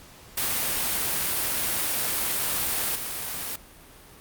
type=noise with level steps; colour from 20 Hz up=white; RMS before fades=-26 / -32 dBFS; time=0.37-3.56 s; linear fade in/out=5 ms; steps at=2.95 s; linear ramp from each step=10 ms; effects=pink hiss -49 dBFS RMS until 4.2 s + Opus 48 kbps